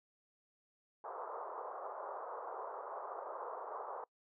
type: band-pass noise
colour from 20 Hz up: white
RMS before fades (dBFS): -45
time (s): 1.04-4.04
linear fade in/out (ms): 2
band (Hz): 420 to 1200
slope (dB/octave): 48
effects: noise-tail reverb RT60 0.1 s tail -24 dB re dry